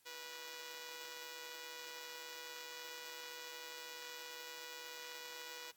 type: tone with amplitude modulation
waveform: 5% pulse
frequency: 488.2 Hz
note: B4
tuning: 20 cents flat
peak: -33 dBFS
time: 0.05-5.72 s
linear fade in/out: 20 ms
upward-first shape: sine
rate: 148 Hz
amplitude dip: 60%
effects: white hiss -72 dBFS RMS until 5.76 s + AAC 64 kbps